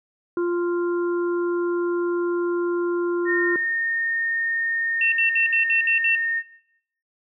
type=harmonic tone; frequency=348.3 Hz; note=F4; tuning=5 cents flat; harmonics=1 / 3 / 4; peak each=-20 / -35 / -35 dBFS; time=0.37-3.56 s; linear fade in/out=2 ms
type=tone; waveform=sine; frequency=1834 Hz; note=A#6; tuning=29 cents flat; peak=-21 dBFS; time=3.25-6.43 s; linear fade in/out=50 ms
type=tone bursts; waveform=sine; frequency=2700 Hz; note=E7; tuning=41 cents sharp; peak=-19 dBFS; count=7; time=5.01-6.152 s; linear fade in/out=2 ms; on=110 ms; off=62 ms
effects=noise-tail reverb RT60 0.8 s tail -17 dB re dry